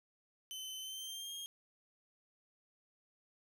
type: tone with pitch glide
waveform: sawtooth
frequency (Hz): 3053 to 3235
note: G7 to G#7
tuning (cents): -46 to -46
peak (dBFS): -40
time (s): 0.51-1.46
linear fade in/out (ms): 0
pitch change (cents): +100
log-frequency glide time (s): 0.81-1.34
effects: none